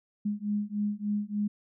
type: beating tone pair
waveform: sine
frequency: 205.6 / 209 Hz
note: G#3 / G#3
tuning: -17 / +11 cents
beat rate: 3.4 Hz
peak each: -31 dBFS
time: 0.25-1.48 s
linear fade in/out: 10 ms
effects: none